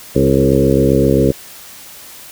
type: harmonic tone with a mistuned harmonic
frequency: 67.6 Hz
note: C#2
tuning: 43 cents flat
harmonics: 1 / 2 / 3 / 4 / 5 / 6 / 7 / 8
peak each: -21 / -16 / -18 / -16 / -17 / -17 / -17 / -19 dBFS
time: 0.15-1.32 s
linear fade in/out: 10 ms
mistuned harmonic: 6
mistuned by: +22 cents
effects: white hiss -36 dBFS RMS until 2.31 s